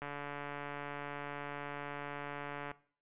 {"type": "click train", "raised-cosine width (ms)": 0.5, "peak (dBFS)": -27, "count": 389, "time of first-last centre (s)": [0.02, 2.714], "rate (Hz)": 144, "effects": ["noise-tail reverb RT60 0.5 s tail -19 dB re dry", "resampled to 8000 Hz"]}